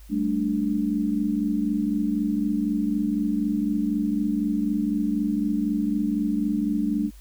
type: chord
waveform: sine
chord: G suspended second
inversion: none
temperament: equal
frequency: 196 / 220 / 293.7 Hz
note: G3 / A3 / D4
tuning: 0 / 0 / 0 cents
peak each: -28 / -25 / -25 dBFS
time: 0.09-7.11 s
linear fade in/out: 50 ms
effects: added 50 Hz sine -43 dBFS peak until 7.2 s + white hiss -56 dBFS RMS until 7.2 s